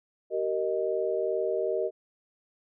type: chord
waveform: sine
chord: Eb major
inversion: first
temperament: equal with one note detuned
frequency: 383.7 / 466.2 / 622.3 Hz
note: G4 / Bb4 / Eb5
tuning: -37 / 0 / 0 cents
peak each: -30 dBFS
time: 0.3-1.91 s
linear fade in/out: 50 ms
effects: none